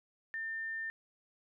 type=tone; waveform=sine; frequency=1800 Hz; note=A6; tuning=39 cents sharp; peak=-36 dBFS; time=0.34-0.9 s; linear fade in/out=0 ms; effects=none